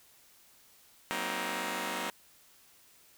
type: chord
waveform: 5% pulse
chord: C half-diminished seventh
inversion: second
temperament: just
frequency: 188.37 / 235.5 / 261.6 / 314 Hz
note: Gb3 / Bb3 / C4 / Eb4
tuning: +31 / +18 / 0 / +16 cents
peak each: -28 dBFS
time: 1.11-2.1 s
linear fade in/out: 0 ms
effects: white hiss -61 dBFS RMS until 3.17 s